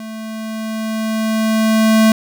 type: tone with level ramp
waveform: square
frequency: 220 Hz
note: A3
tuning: in tune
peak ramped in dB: -28 to -8 dBFS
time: 0-2.12 s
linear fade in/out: 2 ms
effects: none